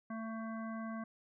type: harmonic tone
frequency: 223.5 Hz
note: A3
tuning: 27 cents sharp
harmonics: 1 / 3 / 5 / 7 / 9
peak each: -40 / -48 / -48 / -52 / -59 dBFS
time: 0.1-1.04 s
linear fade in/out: 5 ms
effects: none